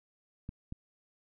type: clicks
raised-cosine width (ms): 5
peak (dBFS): -27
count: 2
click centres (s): 0.491 / 0.724
effects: none